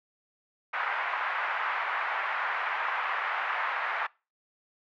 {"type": "band-pass noise", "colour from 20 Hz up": "pink", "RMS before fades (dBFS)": -31, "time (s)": [0.73, 4.07], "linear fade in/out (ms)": 10, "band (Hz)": [870, 2100], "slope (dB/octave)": 24, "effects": ["noise-tail reverb RT60 0.3 s tail -24 dB re dry"]}